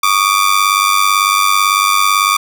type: ring-modulated tone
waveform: sawtooth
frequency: 1174.7 Hz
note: D6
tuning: in tune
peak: -3 dBFS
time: 0.03-2.37 s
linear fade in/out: 5 ms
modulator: 49 Hz
effects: none